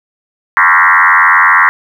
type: tone with frequency modulation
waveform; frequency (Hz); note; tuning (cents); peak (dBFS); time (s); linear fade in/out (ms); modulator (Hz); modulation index
sine; 1480; F#6; 0; -4; 0.57-1.69; 0; 87.8; 5.8
effects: 7-bit